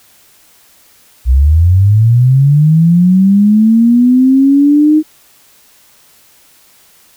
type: linear sweep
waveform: sine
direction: up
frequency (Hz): 59.5 to 311.9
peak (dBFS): -4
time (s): 1.25-5.03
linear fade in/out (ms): 50
effects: white hiss -46 dBFS RMS until 7.16 s